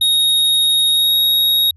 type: tone with pitch glide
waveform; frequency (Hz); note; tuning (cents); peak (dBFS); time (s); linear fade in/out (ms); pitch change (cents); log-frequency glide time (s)
square; 3748 to 3772; A#7 to A#7; +9 to +20; -12; 0.01-1.71; 5; +11; 0.91-1.16
effects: added 83 Hz sine -44 dBFS peak until 1.76 s